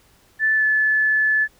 sine tone with pitch glide, 1753 to 1731.9 Hz, A6 to A6, -7 to -28 cents, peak -15 dBFS, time 0.39-1.48 s, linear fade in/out 50 ms, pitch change -21 cents, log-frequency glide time 0.54-0.65 s, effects pink hiss -56 dBFS RMS until 1.59 s

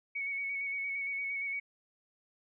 sine tone with vibrato, 2229 Hz, C#7, 9 cents sharp, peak -33 dBFS, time 0.15-1.6 s, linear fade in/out 10 ms, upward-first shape square, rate 8.7 Hz, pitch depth 20 cents each way, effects none

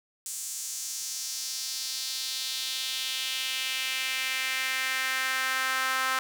sawtooth tone with high-pass filter sweep, 261.6 Hz, C4, in tune, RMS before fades -31 dBFS, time 0.26-6.19 s, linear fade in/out 0 ms, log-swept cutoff 7600 to 1300 Hz, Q 2.2, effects none

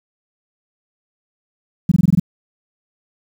sine tone bursts, 174.61 Hz, F3, in tune, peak -8 dBFS, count 7, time 1.89-2.198 s, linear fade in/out 5 ms, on 26 ms, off 21 ms, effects 7-bit

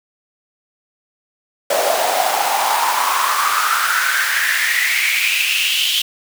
pink noise with high-pass filter sweep, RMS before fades -17 dBFS, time 1.7-6.02 s, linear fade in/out 5 ms, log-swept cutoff 590 to 3200 Hz, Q 6.4, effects none

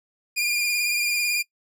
sawtooth tone with vibrato, 2416 Hz, D7, 48 cents sharp, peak -18 dBFS, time 0.36-1.43 s, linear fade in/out 20 ms, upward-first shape triangle, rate 18 Hz, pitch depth 39 cents each way, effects noise-tail reverb RT60 0.1 s tail -22 dB re dry

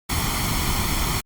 pink noise with comb filter, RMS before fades -23 dBFS, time 0.09-1.21 s, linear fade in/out 10 ms, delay 0.92 ms, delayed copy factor +0.65, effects Opus 48 kbps

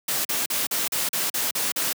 white noise bursts, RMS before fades -25 dBFS, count 9, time 0.08-1.93 s, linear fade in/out 5 ms, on 170 ms, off 40 ms, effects high-pass 150 Hz 12 dB/octave

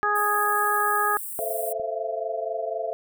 harmonic tone, 415.3 Hz, G#4, in tune, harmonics 1 / 2 / 3 / 4, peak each -30 / -27 / -23 / -26 dBFS, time 0.03-1.17 s, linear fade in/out 0 ms
white high-pass noise, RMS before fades -34 dBFS, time 0.15-1.73 s, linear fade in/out 10 ms, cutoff 8100 Hz, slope 96 dB/octave
sine chord, F major seventh, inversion first, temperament equal with one note detuned, 440 / 523.3 / 659.3 / 683.3 Hz, A4 / C5 / E5 / F5, 0 / 0 / 0 / -38 cents, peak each -33 / -34 / -30 / -31 dBFS, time 1.39-2.93 s, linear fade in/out 0 ms
click, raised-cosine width 2 ms, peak -32 dBFS, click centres 1.798 s
effects none

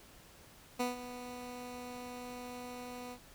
15% pulse tone with ADSR envelope, 246.9 Hz, B3, in tune, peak -24 dBFS, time 0.79-3.19 s, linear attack 14 ms, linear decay 150 ms, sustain -13 dB, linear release 74 ms, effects pink hiss -58 dBFS RMS until 3.34 s

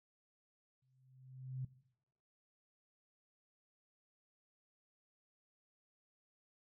sine tone with exponential growth, 130 Hz, C3, 11 cents flat, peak -37 dBFS, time 0.82-1.65 s, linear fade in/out 5 ms, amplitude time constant 180 ms, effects noise-tail reverb RT60 0.8 s tail -19 dB re dry

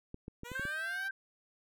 clicks, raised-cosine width 3 ms, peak -30 dBFS, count 6, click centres 0.144 / 0.281 / 0.434 / 0.517 / 0.596 / 0.653 s
10% pulse linear sweep, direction up, 466.2 to 790 Hz, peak -36 dBFS, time 0.44-1.09 s, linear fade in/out 20 ms
sine tone, 1568 Hz, G6, in tune, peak -35 dBFS, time 0.55-1.11 s, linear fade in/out 5 ms
effects none

